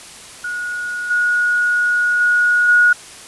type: tone with level steps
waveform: sine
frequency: 1450 Hz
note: F#6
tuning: 35 cents flat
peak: -21 / -13 / -11 / -8 dBFS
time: 0.44-2.93 s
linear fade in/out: 5 ms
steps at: 1.1 / 2.2 / 2.68 s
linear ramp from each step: 10 ms
effects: white hiss -37 dBFS RMS until 3.27 s + resampled to 24000 Hz